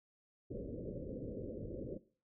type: low-pass noise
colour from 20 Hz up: white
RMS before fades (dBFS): -44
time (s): 0.5-1.98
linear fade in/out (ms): 10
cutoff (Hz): 560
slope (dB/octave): 96
effects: noise-tail reverb RT60 0.4 s tail -17 dB re dry